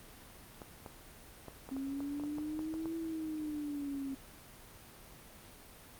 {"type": "clicks", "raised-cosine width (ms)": 1, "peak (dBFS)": -31, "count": 12, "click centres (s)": [0.618, 0.862, 1.483, 1.69, 1.766, 2.005, 2.198, 2.237, 2.384, 2.592, 2.74, 2.857]}
{"type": "linear two-way sweep", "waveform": "sine", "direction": "up then down", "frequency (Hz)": [265.6, 329.6, 268], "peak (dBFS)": -36, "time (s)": [1.71, 4.15], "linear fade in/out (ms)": 10, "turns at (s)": 2.96}
{"effects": ["pink hiss -54 dBFS RMS until 5.99 s", "Opus 32 kbps"]}